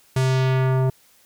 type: tone with low-pass filter sweep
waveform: square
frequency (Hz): 130.81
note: C3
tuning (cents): 0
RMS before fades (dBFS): -19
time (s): 0.16-0.9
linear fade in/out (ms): 5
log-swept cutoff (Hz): 11000 to 730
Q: 0.98
effects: white hiss -56 dBFS RMS until 1.25 s